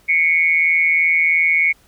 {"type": "tone with amplitude modulation", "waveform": "sine", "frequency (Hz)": 2209, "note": "C#7", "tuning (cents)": -7, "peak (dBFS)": -9, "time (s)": [0.08, 1.73], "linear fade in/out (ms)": 20, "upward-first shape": "sine", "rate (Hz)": 163, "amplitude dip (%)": 70, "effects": ["pink hiss -54 dBFS RMS until 1.87 s"]}